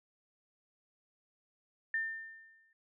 sine tone with exponential decay, 1800 Hz, A6, 39 cents sharp, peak -29 dBFS, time 1.94-2.73 s, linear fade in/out 2 ms, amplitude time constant 170 ms, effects none

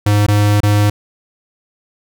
square tone with dropouts, 103.6 Hz, G#2, 4 cents flat, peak -10 dBFS, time 0.06-0.9 s, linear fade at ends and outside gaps 5 ms, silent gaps 0.265-0.282 / 0.605-0.632 s, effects none

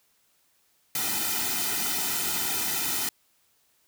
white noise with comb filter, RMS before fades -28 dBFS, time 0.95-3.09 s, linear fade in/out 2 ms, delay 1.8 ms, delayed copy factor -1, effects white hiss -67 dBFS RMS until 3.87 s

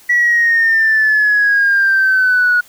sine exponential sweep, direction down, 1947 to 1451 Hz, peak -8 dBFS, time 0.09-2.61 s, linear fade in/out 10 ms, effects tanh soft clip ceiling -5 dBFS + white hiss -45 dBFS RMS until 2.68 s

